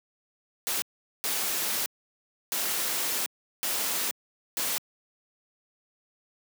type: noise bursts at uneven times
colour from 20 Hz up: white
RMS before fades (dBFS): -29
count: 5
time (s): 0.67-0.82 / 1.24-1.86 / 2.52-3.26 / 3.63-4.11 / 4.57-4.78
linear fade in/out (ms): 0
effects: high-pass 200 Hz 12 dB/octave